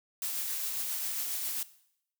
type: noise with tremolo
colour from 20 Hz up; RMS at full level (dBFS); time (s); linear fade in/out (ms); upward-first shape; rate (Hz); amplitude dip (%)
blue; -33; 0.22-1.63; 2; triangle; 7.4; 30
effects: noise-tail reverb RT60 0.7 s tail -17 dB re dry